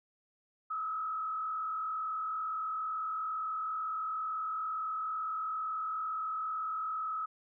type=tone with frequency modulation; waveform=sine; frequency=1286 Hz; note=E6; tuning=43 cents flat; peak=-33 dBFS; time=0.7-7.26 s; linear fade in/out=10 ms; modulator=42.2 Hz; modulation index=0.83; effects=none